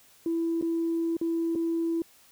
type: tone with dropouts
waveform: sine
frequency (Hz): 332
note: E4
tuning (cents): +12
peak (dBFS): -24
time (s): 0.26-2.02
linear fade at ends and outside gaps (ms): 2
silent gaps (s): 0.613-0.624 / 1.168-1.213 / 1.552-1.557
effects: tanh soft clip ceiling -20 dBFS + white hiss -58 dBFS RMS until 2.31 s